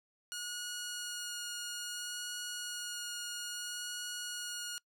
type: tone with vibrato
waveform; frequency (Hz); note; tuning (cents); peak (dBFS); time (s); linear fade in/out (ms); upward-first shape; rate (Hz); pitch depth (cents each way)
10% pulse; 1442; F#6; -45; -30; 0.32-4.78; 0; sine; 0.6; 9
effects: noise-tail reverb RT60 0.1 s tail -24 dB re dry